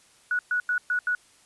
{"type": "tone bursts at uneven times", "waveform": "sine", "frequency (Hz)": 1467, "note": "F#6", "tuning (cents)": -15, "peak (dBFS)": -22, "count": 5, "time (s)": [[0.31, 0.39], [0.51, 0.6], [0.69, 0.78], [0.9, 0.99], [1.07, 1.15]], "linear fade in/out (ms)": 2, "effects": ["white hiss -58 dBFS RMS until 1.45 s", "resampled to 24000 Hz"]}